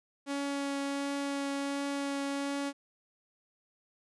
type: tone with vibrato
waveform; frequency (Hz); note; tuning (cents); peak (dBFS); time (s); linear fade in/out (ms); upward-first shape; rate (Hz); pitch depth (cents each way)
sawtooth; 280; C#4; +18; -28; 0.26-2.73; 50; triangle; 1.4; 10
effects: resampled to 24000 Hz